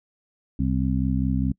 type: harmonic tone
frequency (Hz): 64.9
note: C2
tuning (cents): -13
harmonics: 1 / 2 / 3 / 4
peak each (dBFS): -26 / -26 / -26 / -26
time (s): 0.59-1.52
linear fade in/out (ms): 5
effects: noise-tail reverb RT60 0.1 s tail -25 dB re dry